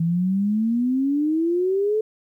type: exponential sweep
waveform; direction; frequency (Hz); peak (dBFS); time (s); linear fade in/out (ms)
sine; up; 162.6 to 440; -18; 0-2.01; 5
effects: 10-bit